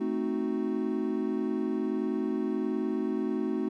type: chord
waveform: triangle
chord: A diminished seventh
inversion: none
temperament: equal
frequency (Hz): 220 / 261.6 / 311.1 / 370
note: A3 / C4 / Eb4 / Gb4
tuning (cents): 0 / 0 / 0 / 0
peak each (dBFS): -31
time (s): 0-3.69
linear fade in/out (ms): 10
effects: none